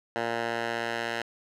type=tone with band-pass filter sweep; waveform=10% pulse; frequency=116.5 Hz; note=A#2; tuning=1 cent flat; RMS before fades=-31 dBFS; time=0.16-1.22 s; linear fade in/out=0 ms; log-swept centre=1100 to 1900 Hz; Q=0.85; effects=none